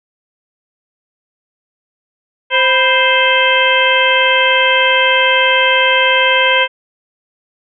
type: harmonic tone with a mistuned harmonic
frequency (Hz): 523.3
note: C5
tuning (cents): 0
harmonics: 1 / 2 / 3 / 4 / 5 / 6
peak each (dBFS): -16 / -16 / -16 / -16 / -16 / -16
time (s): 2.5-6.68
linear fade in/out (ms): 50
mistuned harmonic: 2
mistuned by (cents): -95
effects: none